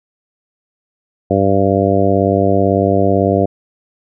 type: harmonic tone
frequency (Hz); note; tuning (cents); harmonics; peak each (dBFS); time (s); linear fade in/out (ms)
98; G2; 0; 1 / 2 / 3 / 4 / 5 / 6 / 7; -18 / -18 / -18 / -18 / -18 / -18 / -18; 1.3-3.46; 10
effects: none